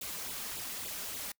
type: noise with flanger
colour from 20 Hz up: white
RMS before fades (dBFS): -40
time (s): 0.01-1.32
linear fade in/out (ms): 5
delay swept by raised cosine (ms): 0.25 to 5.05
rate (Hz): 3.5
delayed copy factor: +0.8
effects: noise-tail reverb RT60 0.1 s tail -25 dB re dry